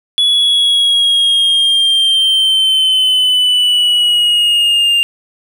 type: linear sweep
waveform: triangle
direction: down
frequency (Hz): 3400 to 2794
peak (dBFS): -7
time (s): 0.18-5.03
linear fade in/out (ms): 0
effects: none